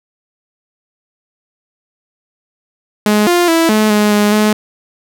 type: tone with pitch steps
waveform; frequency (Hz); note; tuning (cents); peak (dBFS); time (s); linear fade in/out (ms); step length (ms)
sawtooth; 210.3 / 350.4 / 329.5 / 215.1 / 209.6 / 207.7 / 212.7; G#3 / F4 / E4 / A3 / G#3 / G#3 / G#3; +22 / +6 / -1 / -39 / +16 / 0 / +42; -5; 3.06-4.53; 2; 210
effects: none